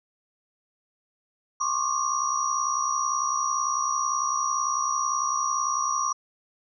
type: tone cluster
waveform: sine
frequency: 1060 / 1118 / 1189 / 5770 Hz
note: C6 / C#6 / D6 / F#8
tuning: +22 / +14 / +21 / -44 cents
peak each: -29 dBFS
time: 1.6-6.13 s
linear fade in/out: 10 ms
effects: none